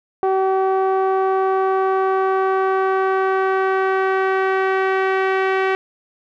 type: tone with low-pass filter sweep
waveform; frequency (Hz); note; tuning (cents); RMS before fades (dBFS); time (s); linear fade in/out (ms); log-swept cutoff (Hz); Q
sawtooth; 381.7; G4; -46; -18; 0.23-5.75; 0; 870 to 2100; 1.8
effects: none